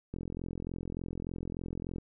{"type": "click train", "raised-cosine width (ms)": 3, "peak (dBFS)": -25, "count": 81, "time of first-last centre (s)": [0.14, 1.983], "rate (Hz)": 43.4, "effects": []}